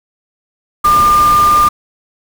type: tone in noise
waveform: sine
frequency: 1200 Hz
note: D6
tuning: 37 cents sharp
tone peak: -6 dBFS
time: 0.84-1.69 s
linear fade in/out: 10 ms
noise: pink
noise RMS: -21 dBFS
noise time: 0.84-1.69 s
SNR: +12 dB
effects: none